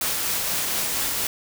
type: noise with tremolo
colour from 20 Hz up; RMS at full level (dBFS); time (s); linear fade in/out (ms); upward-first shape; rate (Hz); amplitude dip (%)
white; -24; 0.01-1.27; 2; triangle; 4.2; 25
effects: none